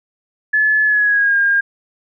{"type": "tone with pitch glide", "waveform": "sine", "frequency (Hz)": [1720, 1614.1], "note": ["A6", "G#6"], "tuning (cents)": [-40, -50], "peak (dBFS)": -11, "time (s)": [0.53, 1.61], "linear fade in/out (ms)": 10, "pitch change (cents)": -110, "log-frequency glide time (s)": [0.84, 1.37], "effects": []}